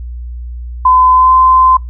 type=tone with pitch glide; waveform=sine; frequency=1018 to 1032.2 Hz; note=C6 to C6; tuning=-48 to -24 cents; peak=-4 dBFS; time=0.85-1.77 s; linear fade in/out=5 ms; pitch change=+24 cents; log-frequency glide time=1.13-1.33 s; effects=noise-tail reverb RT60 0.2 s tail -25 dB re dry + added 60 Hz sine -21 dBFS peak until 1.89 s